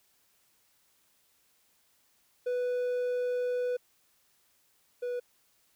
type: tone pair in turn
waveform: triangle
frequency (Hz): 494.4 / 489.9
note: B4 / B4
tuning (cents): +2 / -14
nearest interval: unison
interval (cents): 16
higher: first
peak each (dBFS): -26 / -29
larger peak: first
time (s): 2.46-3.77 / 5.02-5.2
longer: first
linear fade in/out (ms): 10
effects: white hiss -69 dBFS RMS until 5.75 s